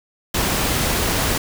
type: noise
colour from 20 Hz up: pink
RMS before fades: -20 dBFS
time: 0.34-1.38 s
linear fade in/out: 5 ms
effects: none